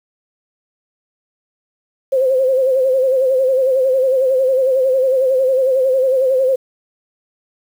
sine tone with vibrato, 523.3 Hz, C5, in tune, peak -11 dBFS, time 2.12-6.56 s, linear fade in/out 10 ms, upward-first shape sine, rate 11 Hz, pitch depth 61 cents each way, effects 7-bit

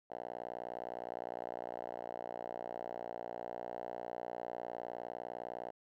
5% pulse tone with band-pass filter, 59.8 Hz, A#1, 45 cents sharp, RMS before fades -44 dBFS, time 0.1-5.71 s, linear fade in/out 10 ms, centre 700 Hz, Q 2.7, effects none

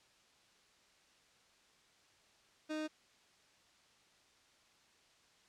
30% pulse tone, 309.1 Hz, D#4, 11 cents flat, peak -35 dBFS, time 2.69-2.88 s, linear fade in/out 20 ms, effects white hiss -68 dBFS RMS until 5.48 s + low-pass 6000 Hz 12 dB/octave

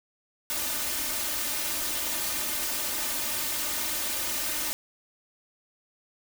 white noise with comb filter, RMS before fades -30 dBFS, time 0.5-4.73 s, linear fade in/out 0 ms, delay 3.3 ms, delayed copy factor +0.75, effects none

